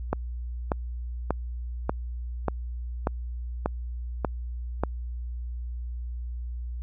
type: click train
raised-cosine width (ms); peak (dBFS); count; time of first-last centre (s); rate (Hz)
1; -10; 9; 0.13-4.836; 1.7
effects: added 60 Hz sine -31 dBFS peak until 6.82 s